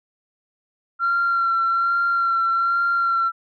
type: tone with vibrato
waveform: sine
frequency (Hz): 1369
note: F6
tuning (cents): -35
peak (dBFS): -16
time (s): 0.99-3.32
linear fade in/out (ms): 50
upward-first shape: sine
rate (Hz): 1.2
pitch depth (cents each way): 20
effects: tanh soft clip ceiling -13 dBFS